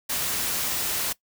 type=noise; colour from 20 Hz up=white; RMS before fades=-27 dBFS; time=0.09-1.13 s; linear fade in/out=10 ms; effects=noise-tail reverb RT60 0.1 s tail -20 dB re dry